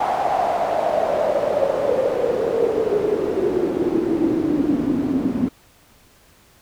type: noise with band-pass filter sweep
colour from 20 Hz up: pink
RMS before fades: -20 dBFS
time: 0-5.49 s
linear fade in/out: 5 ms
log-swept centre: 790 to 250 Hz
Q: 7.5
effects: pink hiss -53 dBFS RMS until 6.61 s